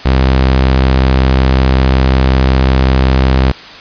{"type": "tone", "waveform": "sawtooth", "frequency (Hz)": 65.41, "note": "C2", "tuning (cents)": 0, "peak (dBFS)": -3, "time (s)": [0.05, 3.52], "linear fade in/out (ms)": 10, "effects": ["white hiss -31 dBFS RMS until 3.8 s", "resampled to 11025 Hz"]}